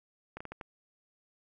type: slowing click train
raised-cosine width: 0.5 ms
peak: -26 dBFS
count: 5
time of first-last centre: 0.37-0.612 s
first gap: 35 ms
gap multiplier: 1.38
effects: none